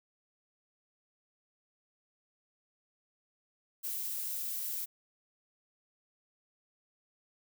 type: noise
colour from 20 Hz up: violet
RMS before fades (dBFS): -37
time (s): 3.83-4.86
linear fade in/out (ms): 20
effects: none